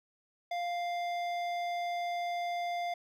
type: tone with hard clipping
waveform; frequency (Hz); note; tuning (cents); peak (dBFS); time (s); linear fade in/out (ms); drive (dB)
sine; 698.5; F5; 0; -34; 0.51-2.94; 5; 12
effects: none